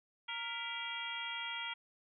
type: harmonic tone with a mistuned harmonic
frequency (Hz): 466.2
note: A#4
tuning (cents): 0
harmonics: 2 / 3 / 4 / 5 / 6 / 7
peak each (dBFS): -46 / -46 / -46 / -45 / -48 / -43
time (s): 0.28-1.74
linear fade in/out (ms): 10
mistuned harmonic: 4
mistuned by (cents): +110
effects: none